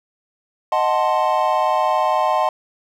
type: chord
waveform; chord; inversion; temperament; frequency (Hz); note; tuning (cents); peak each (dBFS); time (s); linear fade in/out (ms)
triangle; D# diminished seventh; none; equal; 622.3 / 740 / 880 / 1046.5; D#5 / F#5 / A5 / C6; 0 / 0 / 0 / 0; -19; 0.72-2.49; 2
effects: none